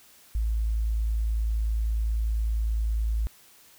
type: tone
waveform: sine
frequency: 55 Hz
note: A1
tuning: in tune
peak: -23 dBFS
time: 0.35-3.27 s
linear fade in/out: 0 ms
effects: white hiss -55 dBFS RMS until 3.78 s